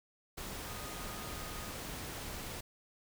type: tone in noise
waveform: sine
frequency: 1240 Hz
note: D#6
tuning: 6 cents flat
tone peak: -51 dBFS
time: 0.67-1.71 s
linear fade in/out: 10 ms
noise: pink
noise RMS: -43 dBFS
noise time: 0.37-2.61 s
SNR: -11 dB
effects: none